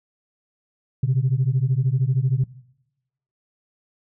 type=beating tone pair; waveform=sine; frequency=124.5 / 137.5 Hz; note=B2 / C#3; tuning=+14 / -14 cents; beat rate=13 Hz; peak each=-19 / -19 dBFS; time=1.03-2.44 s; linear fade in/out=5 ms; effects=noise-tail reverb RT60 0.9 s tail -21 dB re dry + tanh soft clip ceiling -12 dBFS